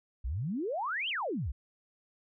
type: exponential two-way sweep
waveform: sine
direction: up then down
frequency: 53.3 to 3267 to 53.3 Hz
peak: -31 dBFS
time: 0.24-1.52 s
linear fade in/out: 10 ms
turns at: 1.09 s
effects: none

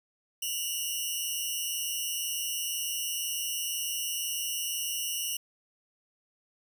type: tone pair together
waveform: 10% pulse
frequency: 2794 / 2960 Hz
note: F7 / F#7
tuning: 0 / 0 cents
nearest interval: minor second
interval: 100 cents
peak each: -25 dBFS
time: 0.42-5.37 s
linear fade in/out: 5 ms
effects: none

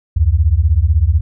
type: beating tone pair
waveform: sine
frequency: 70.8 / 86.8 Hz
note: C#2 / F2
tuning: +37 / -10 cents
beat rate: 16 Hz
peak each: -12 dBFS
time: 0.16-1.21 s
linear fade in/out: 10 ms
effects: none

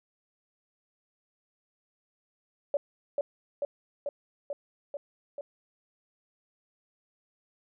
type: tone with echo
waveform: sine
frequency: 572 Hz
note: D5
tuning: 46 cents flat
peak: -23 dBFS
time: 2.74-2.77 s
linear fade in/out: 2 ms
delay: 440 ms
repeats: 6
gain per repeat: -2 dB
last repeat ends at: 5.41 s
effects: none

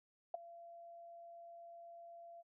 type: tone with ADSR envelope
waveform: sine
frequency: 682 Hz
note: F5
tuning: 41 cents flat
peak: -33 dBFS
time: 0.34-2.43 s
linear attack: 4 ms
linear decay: 12 ms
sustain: -19 dB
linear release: 31 ms
effects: none

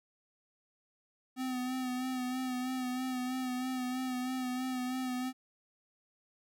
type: tone with vibrato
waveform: square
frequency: 254.5 Hz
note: C4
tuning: 48 cents flat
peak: -34 dBFS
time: 1.36-5.33 s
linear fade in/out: 50 ms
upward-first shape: sine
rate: 3.1 Hz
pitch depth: 31 cents each way
effects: none

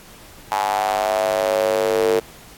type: tone with high-pass filter sweep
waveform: square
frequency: 50.1 Hz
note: G1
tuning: 38 cents sharp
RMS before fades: -19 dBFS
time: 0.51-2.2 s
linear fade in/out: 10 ms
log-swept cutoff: 860 to 430 Hz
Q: 6.2
effects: pink hiss -44 dBFS RMS until 2.57 s + AAC 64 kbps

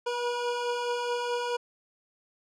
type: beating tone pair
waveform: 25% pulse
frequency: 479 / 483.7 Hz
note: A#4 / B4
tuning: +47 / -36 cents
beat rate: 4.7 Hz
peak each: -34 / -25 dBFS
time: 0.06-1.57 s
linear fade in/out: 10 ms
effects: low-pass 6000 Hz 12 dB/octave

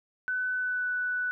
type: tone with pitch glide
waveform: sine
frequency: 1504 to 1486.7 Hz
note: F#6 to F#6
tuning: +28 to +8 cents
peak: -27 dBFS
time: 0.28-1.31 s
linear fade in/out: 0 ms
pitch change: -20 cents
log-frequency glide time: 0.53-0.89 s
effects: none

